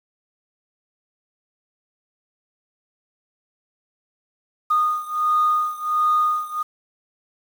sine beating tone pair, 1230 / 1231.4 Hz, D#6 / D#6, -20 / -18 cents, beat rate 1.4 Hz, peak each -19 / -21 dBFS, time 4.7-6.63 s, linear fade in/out 10 ms, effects tanh soft clip ceiling -10 dBFS + 7-bit

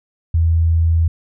sine tone, 82.41 Hz, E2, in tune, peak -11 dBFS, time 0.34-1.08 s, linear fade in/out 5 ms, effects none

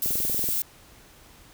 violet noise, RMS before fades -26 dBFS, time 0.02-0.62 s, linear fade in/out 2 ms
click train, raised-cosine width 2 ms, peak -22 dBFS, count 10, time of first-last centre 0.06-0.489 s, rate 21 Hz
effects pink hiss -52 dBFS RMS until 1.53 s

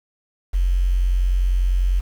sine tone with quantisation, 45.09 Hz, F#1, 44 cents flat, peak -15 dBFS, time 0.53-2.01 s, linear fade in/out 20 ms, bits 7, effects none

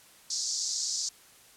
white band-pass noise, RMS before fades -32 dBFS, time 0.3-1.09 s, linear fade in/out 5 ms, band 4500 to 7100 Hz, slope 48 dB/octave, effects white hiss -56 dBFS RMS until 1.56 s + low-pass 12000 Hz 12 dB/octave

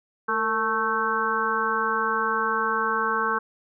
harmonic tone with a mistuned harmonic, 220 Hz, A3, in tune, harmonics 1 / 2 / 4 / 5 / 6 / 7, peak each -36 / -30 / -31 / -26 / -29 / -27 dBFS, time 0.28-3.39 s, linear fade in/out 10 ms, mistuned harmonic 2, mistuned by +54 cents, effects none

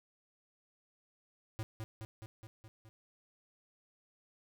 square tone with echo, 110.1 Hz, A2, 2 cents sharp, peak -37 dBFS, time 1.59-1.63 s, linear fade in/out 0 ms, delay 210 ms, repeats 6, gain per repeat -3 dB, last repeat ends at 2.89 s, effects none

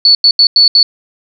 sine tone bursts at uneven times, 4446 Hz, C#8, 4 cents sharp, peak -3 dBFS, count 5, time 0.05-0.15 / 0.24-0.31 / 0.39-0.47 / 0.56-0.68 / 0.75-0.83 s, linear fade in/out 2 ms, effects none

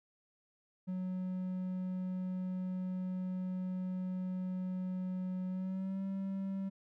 triangle tone with pitch glide, 184.4 to 193.57 Hz, F#3 to G3, -6 to -22 cents, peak -33 dBFS, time 0.87-6.7 s, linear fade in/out 20 ms, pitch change +84 cents, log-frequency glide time 5.48-6.02 s, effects none

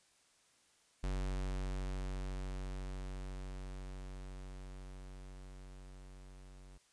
square tone with level ramp, 47 Hz, F#1, 28 cents sharp, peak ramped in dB -35 to -54 dBFS, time 1.03-6.78 s, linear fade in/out 10 ms, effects white hiss -70 dBFS RMS until 6.92 s + resampled to 22050 Hz

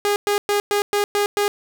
sawtooth tone bursts, 409.6 Hz, G#4, 24 cents flat, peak -13 dBFS, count 7, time 0.05-1.48 s, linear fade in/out 0 ms, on 110 ms, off 110 ms, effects none

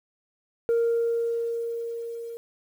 sine tone with level ramp, 465 Hz, A#4, 4 cents flat, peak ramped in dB -17 to -34 dBFS, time 0.69-2.37 s, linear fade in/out 0 ms, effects tanh soft clip ceiling -18 dBFS + 9-bit

